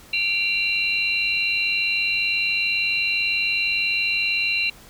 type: tone cluster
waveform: sine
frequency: 2352 / 2758 / 4033 Hz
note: D7 / F7 / B7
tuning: +2 / -22 / +36 cents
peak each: -27 / -21 / -27 dBFS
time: 0.13-4.7 s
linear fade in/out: 5 ms
effects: pink hiss -47 dBFS RMS until 4.89 s